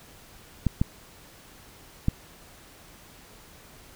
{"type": "clicks", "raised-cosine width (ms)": 5, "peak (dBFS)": -9, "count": 3, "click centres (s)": [0.667, 0.815, 2.084], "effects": ["pink hiss -51 dBFS RMS until 3.95 s"]}